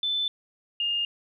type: tone pair in turn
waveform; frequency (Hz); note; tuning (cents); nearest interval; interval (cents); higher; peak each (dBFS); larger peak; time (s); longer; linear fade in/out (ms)
sine; 3520 / 2826; A7 / F7; 0 / +20; major third; 380; first; -24; neither; 0.03-0.28 / 0.8-1.05; neither; 2
effects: 11-bit